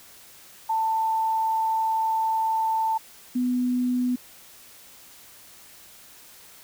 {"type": "tone pair in turn", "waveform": "sine", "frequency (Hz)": [889, 248.7], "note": ["A5", "B3"], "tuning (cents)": [18, 12], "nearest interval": "octave + minor seventh", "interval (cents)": 2206, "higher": "first", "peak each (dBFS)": -21, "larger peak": "neither", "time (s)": [[0.69, 2.98], [3.35, 4.16]], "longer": "first", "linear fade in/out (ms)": 10, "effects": ["white hiss -49 dBFS RMS until 6.63 s"]}